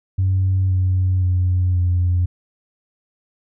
sine tone with pitch steps, 94.5 / 92.61 / 90.76 / 88.94 Hz, F#2 / F#2 / F#2 / F2, +37 / +2 / -33 / +32 cents, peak -13 dBFS, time 0.18-2.26 s, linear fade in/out 10 ms, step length 520 ms, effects tanh soft clip ceiling -11 dBFS

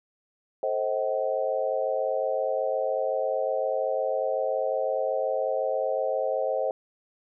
sine chord, A diminished seventh, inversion none, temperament just, 440 / 528 / 633.6 / 760.3 Hz, A4 / C5 / Eb5 / Gb5, 0 / +16 / +31 / +47 cents, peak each -33 / -27 / -29 / -33 dBFS, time 0.63-6.71 s, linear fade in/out 2 ms, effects none

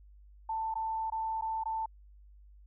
sine tone with dropouts, 888 Hz, A5, 16 cents sharp, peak -31 dBFS, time 0.49-1.86 s, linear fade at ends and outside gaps 5 ms, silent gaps 0.741-0.754 / 1.101-1.121 / 1.412-1.421 / 1.637-1.656 s, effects added 50 Hz sine -53 dBFS peak until 2.66 s

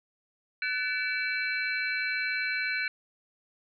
sine tone cluster, 1502 / 1744 / 2297 / 2656 / 4106 Hz, F#6 / A6 / D7 / E7 / C8, +26 / -16 / -39 / +12 / -33 cents, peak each -32 / -38 / -31 / -38 / -39 dBFS, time 0.62-2.88 s, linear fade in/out 2 ms, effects none

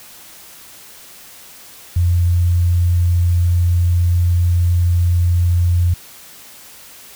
sine tone, 87.31 Hz, F2, in tune, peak -11 dBFS, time 1.96-5.94 s, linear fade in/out 5 ms, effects white hiss -40 dBFS RMS until 7.15 s

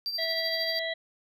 triangle tone with tremolo, 4699 Hz, D8, in tune, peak -26 dBFS, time 0.06-0.79 s, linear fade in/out 0 ms, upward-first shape triangle, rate 13 Hz, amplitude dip 65%
harmonic tone, 655 Hz, E5, 11 cents flat, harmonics 1 / 3 / 5 / 6, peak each -33 / -33 / -39 / -37 dBFS, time 0.18-0.94 s, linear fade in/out 10 ms
effects none

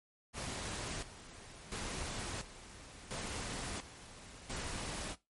pink noise with tremolo, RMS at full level -41 dBFS, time 0.33-5.16 s, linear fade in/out 50 ms, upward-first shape square, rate 0.72 Hz, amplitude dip 75%, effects noise-tail reverb RT60 0.2 s tail -17 dB re dry + MP3 48 kbps

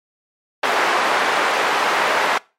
white band-pass noise, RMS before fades -18 dBFS, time 0.63-2.38 s, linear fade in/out 5 ms, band 490 to 1500 Hz, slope 12 dB/octave, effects noise-tail reverb RT60 0.3 s tail -23 dB re dry + MP3 64 kbps

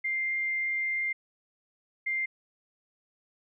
sine tone pair in turn, 2101 / 2101 Hz, C7 / C7, +7 / +7 cents, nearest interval unison, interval 0 cents, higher neither, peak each -27 dBFS, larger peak neither, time 0.04-1.13 / 2.06-2.26 s, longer first, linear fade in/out 10 ms, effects none

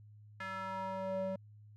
square tone with band-pass filter sweep, 190.6 Hz, G3, 48 cents flat, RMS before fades -39 dBFS, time 0.4-1.36 s, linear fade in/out 5 ms, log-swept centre 1700 to 450 Hz, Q 2.8, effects added 105 Hz sine -54 dBFS peak until 1.76 s

